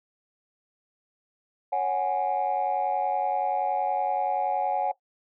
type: chord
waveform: sine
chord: C# suspended fourth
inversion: none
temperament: equal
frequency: 554.4 / 740 / 830.6 Hz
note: C#5 / F#5 / G#5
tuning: 0 / 0 / 0 cents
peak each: -30 / -25 / -26 dBFS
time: 1.72-4.92 s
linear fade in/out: 10 ms
effects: noise-tail reverb RT60 0.1 s tail -18 dB re dry + tanh soft clip ceiling -18 dBFS